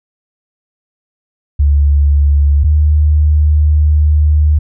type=tone pair in turn; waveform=sine; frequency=71.8 / 75.43 Hz; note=D2 / D2; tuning=-39 / +47 cents; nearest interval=minor second; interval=86 cents; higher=second; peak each=-6 dBFS; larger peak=neither; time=1.59-2.64 / 2.64-4.59 s; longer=second; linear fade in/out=10 ms; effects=none